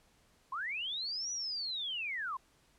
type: linear two-way sweep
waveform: sine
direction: up then down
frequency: 987.8 to 5920 to 987.8 Hz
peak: -35 dBFS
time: 0.52-2.37 s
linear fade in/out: 5 ms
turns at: 1.31 s
effects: pink hiss -68 dBFS RMS until 2.78 s + low-pass 11000 Hz 12 dB/octave